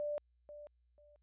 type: tone with echo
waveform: sine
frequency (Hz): 590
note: D5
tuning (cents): +8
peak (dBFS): -35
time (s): 0-0.18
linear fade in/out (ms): 0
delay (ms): 490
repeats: 2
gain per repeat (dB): -13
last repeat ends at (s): 1.16
effects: added 60 Hz sine -70 dBFS peak until 1.22 s + resampled to 8000 Hz